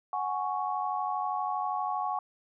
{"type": "chord", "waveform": "sine", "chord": "F# suspended second", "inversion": "none", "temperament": "just", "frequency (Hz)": [740, 832.5, 1110], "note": ["F#5", "G#5", "C#6"], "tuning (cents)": [0, 4, 2], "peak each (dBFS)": -33, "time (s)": [0.13, 2.19], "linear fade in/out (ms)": 2, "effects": []}